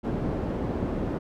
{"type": "low-pass noise", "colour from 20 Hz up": "white", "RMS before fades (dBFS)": -29, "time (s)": [0.03, 1.19], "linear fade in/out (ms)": 20, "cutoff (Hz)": 360, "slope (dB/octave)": 12, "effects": []}